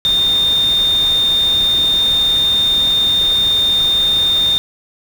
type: tone in noise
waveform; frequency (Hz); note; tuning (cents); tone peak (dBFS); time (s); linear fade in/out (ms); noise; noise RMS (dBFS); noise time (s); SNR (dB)
sine; 3638; A#7; -43; -11; 0.05-4.58; 0; pink; -28; 0.05-4.58; +14
effects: none